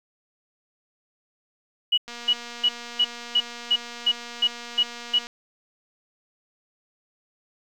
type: tone bursts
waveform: sine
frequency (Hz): 2928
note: F#7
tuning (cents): -19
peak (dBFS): -16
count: 10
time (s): 1.92-5.19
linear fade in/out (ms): 10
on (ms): 57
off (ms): 300
type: click train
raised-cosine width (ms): 0.2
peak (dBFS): -21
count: 760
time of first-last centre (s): 2.08-5.269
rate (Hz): 238
effects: 9-bit